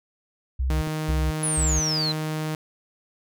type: tone bursts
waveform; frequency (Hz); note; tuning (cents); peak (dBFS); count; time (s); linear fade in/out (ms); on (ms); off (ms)
sine; 64.8; C2; -16; -21; 3; 0.59-1.8; 10; 230; 260
type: tone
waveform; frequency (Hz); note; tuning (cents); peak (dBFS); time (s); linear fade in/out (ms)
sawtooth; 155.56; D#3; 0; -22; 0.7-2.55; 2
type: clicks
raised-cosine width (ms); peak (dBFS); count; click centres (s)
3; -22; 2; 0.873 / 1.101
type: exponential sweep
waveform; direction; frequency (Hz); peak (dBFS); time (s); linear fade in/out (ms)
sine; down; 10220 to 3985; -23; 1.43-2.12; 2
effects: none